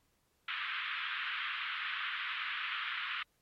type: band-pass noise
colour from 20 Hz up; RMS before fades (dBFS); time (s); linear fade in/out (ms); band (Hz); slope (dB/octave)
pink; -38; 0.48-3.23; 5; 1200 to 3400; 48
effects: pink hiss -75 dBFS RMS until 3.41 s + MP3 64 kbps